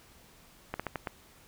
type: slowing click train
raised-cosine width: 0.5 ms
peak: -18 dBFS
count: 5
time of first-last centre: 0.74-1.072 s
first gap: 56 ms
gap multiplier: 1.27
effects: pink hiss -58 dBFS RMS until 1.47 s